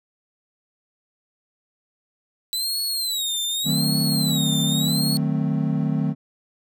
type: tone with vibrato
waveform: sawtooth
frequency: 3951 Hz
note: B7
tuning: in tune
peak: -20 dBFS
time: 2.53-5.17 s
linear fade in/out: 0 ms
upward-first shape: sine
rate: 0.85 Hz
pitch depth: 170 cents each way
type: chord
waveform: triangle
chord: D# diminished seventh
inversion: none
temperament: equal with one note detuned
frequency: 153.51 / 185 / 220 / 261.6 Hz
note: D#3 / F#3 / A3 / C4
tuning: -23 / 0 / 0 / 0 cents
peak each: -21 / -25 / -24 / -25 dBFS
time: 3.64-6.15 s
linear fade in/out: 50 ms
effects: none